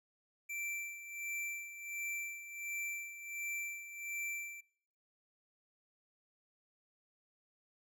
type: tone with tremolo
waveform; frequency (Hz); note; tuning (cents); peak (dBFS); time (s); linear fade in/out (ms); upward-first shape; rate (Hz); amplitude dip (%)
square; 2343; D7; -5; -38; 0.49-4.61; 10; sine; 1.4; 70
effects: noise-tail reverb RT60 0.8 s tail -26 dB re dry